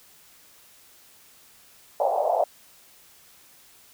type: band-pass noise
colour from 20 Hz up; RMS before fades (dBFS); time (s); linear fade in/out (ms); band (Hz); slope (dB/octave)
pink; -23; 2-2.44; 2; 570 to 780; 48
effects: white hiss -54 dBFS RMS until 3.93 s